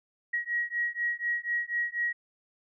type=beating tone pair; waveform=sine; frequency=1900 / 1904.1 Hz; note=A#6 / A#6; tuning=+33 / +36 cents; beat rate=4.1 Hz; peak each=-31 dBFS; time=0.33-2.13 s; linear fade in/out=10 ms; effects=none